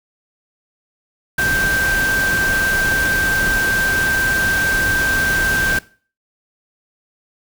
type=tone in noise; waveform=sine; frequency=1568 Hz; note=G6; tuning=in tune; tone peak=-15 dBFS; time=1.38-5.79 s; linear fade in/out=5 ms; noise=pink; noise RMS=-23 dBFS; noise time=1.38-5.79 s; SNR=+5 dB; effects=noise-tail reverb RT60 0.4 s tail -19 dB re dry